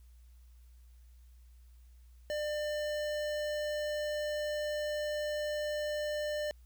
square tone with notch filter, 598 Hz, D5, 31 cents sharp, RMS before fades -35 dBFS, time 2.3-6.51 s, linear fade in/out 0 ms, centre 11000 Hz, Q 0.98, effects added 60 Hz sine -54 dBFS peak until 6.65 s + white hiss -73 dBFS RMS until 6.65 s

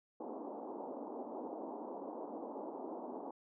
pink band-pass noise, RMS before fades -45 dBFS, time 0.2-3.31 s, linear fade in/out 5 ms, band 240 to 960 Hz, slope 48 dB/octave, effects none

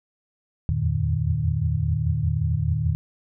sine tone cluster, 80.3 / 85.3 / 91.7 / 114.3 / 151.9 Hz, E2 / F2 / F#2 / A#2 / D#3, -45 / -40 / -15 / -34 / -41 cents, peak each -27 / -29 / -30 / -25 / -25 dBFS, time 0.69-2.95 s, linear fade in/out 0 ms, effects none

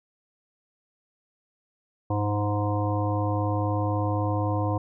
harmonic tone with a mistuned harmonic, 103.83 Hz, G#2, in tune, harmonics 1 / 3 / 5 / 7 / 9 / 10, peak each -25 / -30 / -32 / -33 / -35 / -35 dBFS, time 2.1-4.78 s, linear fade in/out 5 ms, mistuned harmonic 1, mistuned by -24 cents, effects none

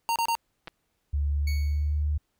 square tone bursts, 924 Hz, A#5, 16 cents flat, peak -24 dBFS, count 3, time 0.09-0.352 s, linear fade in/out 0 ms, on 68 ms, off 29 ms
clicks, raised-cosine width 0.3 ms, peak -23 dBFS, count 2, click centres 0.674 / 0.68 s
sine tone with pitch glide, 72 to 74.45 Hz, D2 to D2, -34 to +24 cents, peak -23 dBFS, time 1.13-2.18 s, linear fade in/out 10 ms, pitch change +58 cents, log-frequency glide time 1.26-1.95 s
25% pulse tone with exponential decay, 2224 Hz, C#7, 5 cents sharp, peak -30 dBFS, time 1.47-2.03 s, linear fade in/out 5 ms, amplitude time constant 120 ms
effects pink hiss -75 dBFS RMS until 2.39 s

